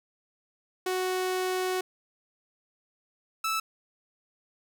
sawtooth tone pair in turn, 370 / 1314.3 Hz, F#4 / E6, 0 / -6 cents, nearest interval octave + minor seventh, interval 2194 cents, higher second, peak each -23 dBFS, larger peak neither, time 0.86-1.81 / 3.44-3.6 s, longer first, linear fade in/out 5 ms, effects none

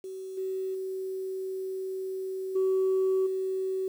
sine tone with level steps, 379 Hz, F#4, 42 cents sharp, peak -36 / -29 / -31 / -21 / -27 dBFS, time 0.04-3.88 s, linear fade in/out 2 ms, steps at 0.37 / 0.74 / 2.55 / 3.26 s, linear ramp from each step 10 ms, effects tanh soft clip ceiling -20 dBFS + 9-bit

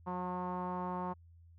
sawtooth tone with low-pass filter, 180.6 Hz, F#3, 42 cents flat, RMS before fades -38 dBFS, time 0.06-1.14 s, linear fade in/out 20 ms, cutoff 990 Hz, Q 7.8, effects added 84 Hz sine -56 dBFS peak until 1.58 s

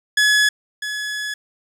sawtooth tone pair in turn, 1697 / 1697 Hz, G#6 / G#6, +37 / +37 cents, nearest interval unison, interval 0 cents, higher neither, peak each -9 / -20 dBFS, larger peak first, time 0.17-0.49 / 0.82-1.34 s, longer second, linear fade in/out 5 ms, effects low-pass 9000 Hz 12 dB/octave + 8-bit

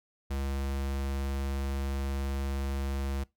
square tone, 68.5 Hz, C#2, 20 cents flat, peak -31 dBFS, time 0.3-3.24 s, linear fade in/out 10 ms, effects noise-tail reverb RT60 0.2 s tail -22 dB re dry

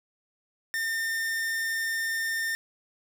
45% pulse tone, 1809 Hz, A6, 48 cents sharp, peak -27 dBFS, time 0.74-2.55 s, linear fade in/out 0 ms, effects 10-bit

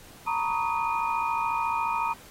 sine tone cluster, 917 / 971 / 1121 / 1255 / 2453 Hz, A#5 / B5 / C#6 / D#6 / D#7, -29 / -30 / +19 / +15 / -25 cents, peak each -27 / -32 / -35 / -32 / -35 dBFS, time 0.26-2.14 s, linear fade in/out 20 ms, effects pink hiss -50 dBFS RMS until 2.3 s + AAC 48 kbps

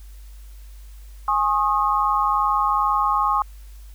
sine chord, Ab suspended fourth, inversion none, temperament equal with one note detuned, 830.6 / 1082.2 / 1244.5 Hz, Ab5 / Db6 / Eb6, 0 / -42 / 0 cents, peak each -23 / -20 / -22 dBFS, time 1.28-3.42 s, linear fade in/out 2 ms, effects added 50 Hz sine -38 dBFS peak until 3.94 s + white hiss -55 dBFS RMS until 3.94 s

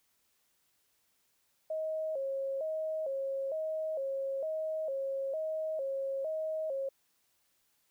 sine tone with vibrato, 585 Hz, D5, 7 cents flat, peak -32 dBFS, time 1.7-6.89 s, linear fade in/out 5 ms, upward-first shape square, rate 1.1 Hz, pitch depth 130 cents each way, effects white hiss -74 dBFS RMS until 7.9 s

